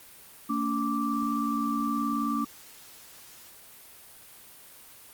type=tone cluster; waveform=sine; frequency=225.6 / 284.6 / 1171 Hz; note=A3 / C#4 / D6; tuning=+44 / +46 / -5 cents; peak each=-30 dBFS; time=0.49-2.45 s; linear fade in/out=10 ms; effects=white hiss -50 dBFS RMS until 5.13 s + Opus 32 kbps